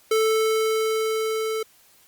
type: tone with level ramp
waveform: square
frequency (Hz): 440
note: A4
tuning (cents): 0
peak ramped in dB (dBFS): -18 to -25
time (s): 0.11-1.63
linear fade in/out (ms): 5
effects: white hiss -56 dBFS RMS until 2.07 s + Opus 48 kbps